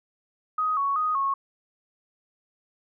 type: tone with pitch steps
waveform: sine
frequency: 1254 / 1113 / 1246 / 1096 Hz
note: D#6 / C#6 / D#6 / C#6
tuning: +13 / +7 / +2 / -20 cents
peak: -22 dBFS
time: 0.58-1.34 s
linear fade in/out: 5 ms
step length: 190 ms
effects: none